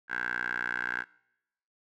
10% pulse tone with band-pass filter, 60.6 Hz, B1, 32 cents flat, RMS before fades -33 dBFS, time 0.08-1.05 s, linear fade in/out 50 ms, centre 1600 Hz, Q 9.5, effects noise-tail reverb RT60 0.9 s tail -25 dB re dry

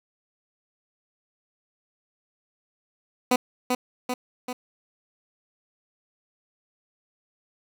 15% pulse tone with echo, 250 Hz, B3, 21 cents sharp, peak -11 dBFS, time 3.31-3.36 s, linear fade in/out 5 ms, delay 390 ms, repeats 3, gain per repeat -4 dB, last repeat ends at 4.53 s, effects none

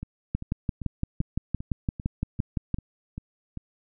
two click trains, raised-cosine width 5 ms, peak -22 / -13 dBFS, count 10 / 15, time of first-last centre 0.03-3.573 / 0.35-2.743 s, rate 2.54 / 5.85 Hz, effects none

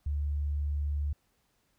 sine tone, 72.8 Hz, D2, 15 cents flat, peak -28 dBFS, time 0.06-1.13 s, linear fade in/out 5 ms, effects pink hiss -73 dBFS RMS until 1.78 s

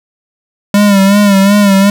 square tone with vibrato, 200 Hz, G3, 35 cents sharp, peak -5 dBFS, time 0.74-1.9 s, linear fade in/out 2 ms, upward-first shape sine, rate 2.7 Hz, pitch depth 59 cents each way, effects none

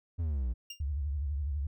triangle exponential sweep, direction down, 87.9 to 56.3 Hz, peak -27 dBFS, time 0.18-0.54 s, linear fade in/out 20 ms
25% pulse tone with exponential decay, 2800 Hz, F7, 4 cents sharp, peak -33 dBFS, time 0.7-0.82 s, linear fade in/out 5 ms, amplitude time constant 25 ms
sine tone with vibrato, 71.7 Hz, D2, 41 cents flat, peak -30 dBFS, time 0.8-1.67 s, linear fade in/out 5 ms, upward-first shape triangle, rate 12 Hz, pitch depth 170 cents each way
effects none

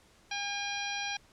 harmonic tone, 808 Hz, G#5, 48 cents flat, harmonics 1 / 2 / 3 / 4 / 5 / 6 / 7, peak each -39 / -40 / -38 / -41 / -42 / -47 / -43 dBFS, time 0.31-1.17 s, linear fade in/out 5 ms, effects pink hiss -62 dBFS RMS until 1.32 s + low-pass 9000 Hz 12 dB/octave

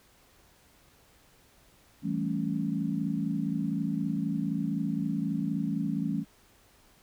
sine chord, A dominant seventh, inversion second, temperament equal, 164.81 / 196 / 220 / 277.2 Hz, E3 / G3 / A3 / C#4, 0 / 0 / 0 / 0 cents, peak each -33 dBFS, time 2.02-6.25 s, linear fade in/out 50 ms, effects pink hiss -61 dBFS RMS until 7.02 s

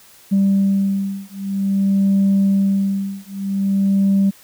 sine beating tone pair, 196 / 196.51 Hz, G3 / G3, 0 / +5 cents, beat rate 0.51 Hz, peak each -16 dBFS, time 0.31-4.31 s, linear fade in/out 20 ms, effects tanh soft clip ceiling -9 dBFS + white hiss -47 dBFS RMS until 4.43 s

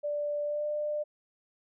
sine tone with pitch glide, 587.3 to 597.2 Hz, D5 to D5, 0 to +29 cents, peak -29 dBFS, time 0.03-1.04 s, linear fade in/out 20 ms, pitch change +29 cents, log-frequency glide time 0.44-0.66 s, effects none

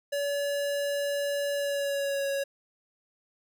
square tone with pitch glide, 570 to 554.7 Hz, C#5 to C#5, +48 to +1 cents, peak -28 dBFS, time 0.12-2.44 s, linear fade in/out 10 ms, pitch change -47 cents, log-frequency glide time 1.54-2.28 s, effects none

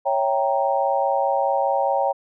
sine chord, C# diminished seventh, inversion none, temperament equal, 554.4 / 659.3 / 784 / 932.3 Hz, C#5 / E5 / G5 / Bb5, 0 / 0 / 0 / 0 cents, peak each -22 / -27 / -22 / -25 dBFS, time 0.05-2.13 s, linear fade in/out 20 ms, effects none

